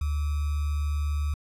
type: tone with sample-and-hold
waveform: sine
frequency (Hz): 73.8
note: D2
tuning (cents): +9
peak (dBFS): -24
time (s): 0.01-1.34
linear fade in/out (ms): 5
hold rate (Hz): 1225
effects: resampled to 32000 Hz